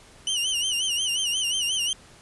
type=tone with vibrato; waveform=sawtooth; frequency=2960 Hz; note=F#7; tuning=in tune; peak=-20 dBFS; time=0.27-1.93 s; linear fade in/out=2 ms; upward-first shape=sine; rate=5.6 Hz; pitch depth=110 cents each way; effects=pink hiss -51 dBFS RMS until 2.21 s + resampled to 24000 Hz